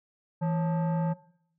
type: tone with frequency modulation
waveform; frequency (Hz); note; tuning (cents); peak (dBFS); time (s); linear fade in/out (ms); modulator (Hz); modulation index
sine; 164.81; E3; 0; -23; 0.41-1.14; 20; 714; 0.6
effects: noise-tail reverb RT60 0.7 s tail -20 dB re dry + tanh soft clip ceiling -23 dBFS